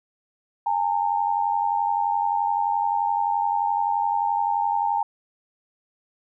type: tone pair together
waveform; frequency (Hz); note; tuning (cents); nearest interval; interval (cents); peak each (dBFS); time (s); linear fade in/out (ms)
sine; 818 / 909.6; G#5 / A#5; -26 / -43; major second; 183; -23; 0.66-5.03; 5
effects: none